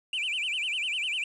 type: tone with vibrato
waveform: triangle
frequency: 2674 Hz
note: E7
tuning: 24 cents sharp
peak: -26 dBFS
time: 0.13-1.24 s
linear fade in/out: 2 ms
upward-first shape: sine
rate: 10 Hz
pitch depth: 250 cents each way
effects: resampled to 24000 Hz + 9-bit